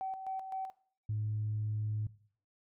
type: tone with tremolo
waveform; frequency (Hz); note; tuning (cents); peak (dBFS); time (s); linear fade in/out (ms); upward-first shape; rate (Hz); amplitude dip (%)
sine; 764; G5; -45; -34; 0.01-0.7; 0; square; 3.9; 55
type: tone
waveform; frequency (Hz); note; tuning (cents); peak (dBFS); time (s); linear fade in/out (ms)
sine; 106.9; A2; -49; -31; 1.09-2.07; 5
effects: noise-tail reverb RT60 0.5 s tail -18 dB re dry + tanh soft clip ceiling -27 dBFS